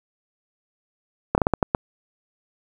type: slowing click train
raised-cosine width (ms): 1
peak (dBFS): -3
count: 7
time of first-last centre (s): 1.35-1.749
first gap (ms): 29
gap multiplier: 1.33
effects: 7-bit